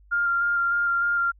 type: tone with vibrato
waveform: sine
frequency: 1396.9 Hz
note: F6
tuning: in tune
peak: -20 dBFS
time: 0.11-1.32 s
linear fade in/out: 20 ms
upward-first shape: square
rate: 3.3 Hz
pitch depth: 12 cents each way
effects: added 50 Hz sine -51 dBFS peak until 1.39 s